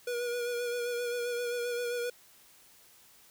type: tone with vibrato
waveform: square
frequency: 482.1 Hz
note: B4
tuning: 42 cents flat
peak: -32 dBFS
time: 0.07-2.1 s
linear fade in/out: 5 ms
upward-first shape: sine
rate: 7.6 Hz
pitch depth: 28 cents each way
effects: white hiss -59 dBFS RMS until 3.3 s